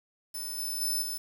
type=tone with level steps; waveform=10% pulse; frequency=5274 Hz; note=E8; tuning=in tune; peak=-29 / -26 / -22 / -27 dBFS; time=0.34-1.18 s; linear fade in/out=10 ms; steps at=0.58 / 0.81 / 1.02 s; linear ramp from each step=5 ms; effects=8-bit